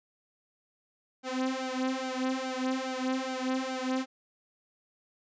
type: tone with flanger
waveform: sawtooth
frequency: 259.6 Hz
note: C4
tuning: 13 cents flat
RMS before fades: -32 dBFS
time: 1.23-4.06 s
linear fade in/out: 50 ms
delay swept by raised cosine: 1.3 to 3.8 ms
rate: 2.4 Hz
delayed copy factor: +0.95
effects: resampled to 16000 Hz